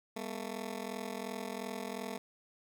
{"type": "ring-modulated tone", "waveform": "15% pulse", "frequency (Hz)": 222.4, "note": "A3", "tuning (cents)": 19, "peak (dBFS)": -29, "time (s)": [0.16, 2.18], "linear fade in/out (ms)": 5, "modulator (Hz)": 21.4, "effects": []}